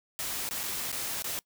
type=noise with dropouts; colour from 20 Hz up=white; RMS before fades=-34 dBFS; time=0.19-1.39 s; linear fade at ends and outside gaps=0 ms; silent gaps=0.49-0.51 / 0.632-0.636 / 0.917-0.927 / 1.222-1.243 s; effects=noise-tail reverb RT60 0.1 s tail -23 dB re dry